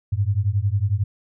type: beating tone pair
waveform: sine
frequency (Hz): 95.6 / 106.6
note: G2 / G#2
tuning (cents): -43 / +46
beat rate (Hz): 11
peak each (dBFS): -21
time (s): 0.12-1.04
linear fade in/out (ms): 10
effects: none